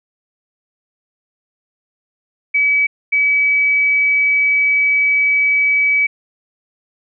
sine tone bursts at uneven times, 2284 Hz, D7, 49 cents flat, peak -11 dBFS, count 2, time 2.54-2.87 / 3.12-6.07 s, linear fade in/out 10 ms, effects none

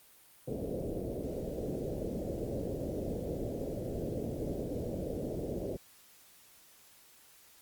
white low-pass noise, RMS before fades -37 dBFS, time 0.47-5.77 s, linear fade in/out 10 ms, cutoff 580 Hz, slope 48 dB/octave, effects white hiss -60 dBFS RMS until 7.61 s + Opus 32 kbps

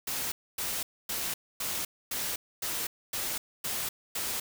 white noise bursts, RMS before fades -33 dBFS, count 9, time 0.07-4.4 s, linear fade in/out 5 ms, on 250 ms, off 260 ms, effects none

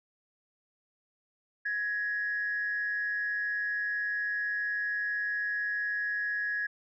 sine tone pair together, 1668.7 / 1873 Hz, G#6 / A#6, +8 / +8 cents, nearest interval major second, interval 200 cents, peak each -29 / -37 dBFS, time 1.65-6.67 s, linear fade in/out 10 ms, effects tanh soft clip ceiling -22 dBFS

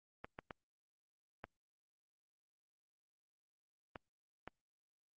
clicks, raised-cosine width 0.5 ms, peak -30 dBFS, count 6, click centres 0.245 / 0.389 / 0.508 / 1.441 / 3.958 / 4.476 s, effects Opus 32 kbps

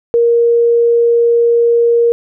sine tone, 469.4 Hz, A#4, 12 cents sharp, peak -7 dBFS, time 0.14-2.12 s, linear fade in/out 0 ms, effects none

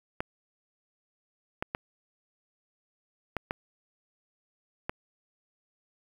clicks, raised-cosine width 0.5 ms, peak -15 dBFS, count 6, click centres 0.205 / 1.625 / 1.749 / 3.367 / 3.509 / 4.895 s, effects 7-bit

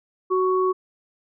sine tone pair together, 372.6 / 1113.3 Hz, F#4 / C#6, +12 / +7 cents, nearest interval octave + perfect fifth, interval 1895 cents, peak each -19 / -23 dBFS, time 0.3-0.73 s, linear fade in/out 20 ms, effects none

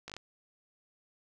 slowing click train, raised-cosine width 0.2 ms, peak -25 dBFS, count 5, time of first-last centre 0.08-0.166 s, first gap 17 ms, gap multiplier 1.16, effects none

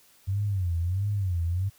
sine tone with vibrato, 93.1 Hz, F#2, 11 cents sharp, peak -24 dBFS, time 0.27-1.7 s, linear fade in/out 20 ms, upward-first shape sine, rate 1.5 Hz, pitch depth 180 cents each way, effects white hiss -59 dBFS RMS until 1.78 s

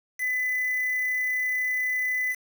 sine tone with quantisation, 2006 Hz, B6, 26 cents sharp, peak -24 dBFS, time 0.18-2.36 s, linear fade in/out 50 ms, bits 6, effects none

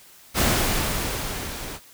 pink noise with level ramp, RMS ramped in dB -19 to -35 dBFS, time 0.34-1.8 s, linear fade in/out 50 ms, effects white hiss -50 dBFS RMS until 1.93 s

